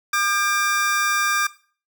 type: tone cluster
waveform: square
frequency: 1206 / 1601 / 2374 / 5640 Hz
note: D6 / G6 / D7 / F8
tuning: +46 / +36 / +18 / +16 cents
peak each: -23 / -23 / -27 / -32 dBFS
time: 0.13-1.47 s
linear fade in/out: 5 ms
effects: noise-tail reverb RT60 0.4 s tail -17 dB re dry